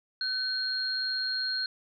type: tone pair together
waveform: sine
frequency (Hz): 1519 / 4241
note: F#6 / C8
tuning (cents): +45 / +23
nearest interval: octave + tritone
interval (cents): 1778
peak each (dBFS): -34 / -29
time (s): 0.21-1.66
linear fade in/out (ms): 2
effects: none